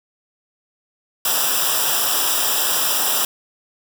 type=noise with comb filter; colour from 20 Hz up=white; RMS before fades=-19 dBFS; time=1.25-3.25 s; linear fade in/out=2 ms; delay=0.46 ms; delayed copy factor=-0.95; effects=none